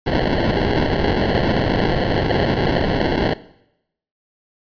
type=noise with sample-and-hold; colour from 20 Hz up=white; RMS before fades=-18 dBFS; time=0.06-3.34 s; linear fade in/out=10 ms; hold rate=1225 Hz; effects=noise-tail reverb RT60 0.8 s tail -18 dB re dry + resampled to 11025 Hz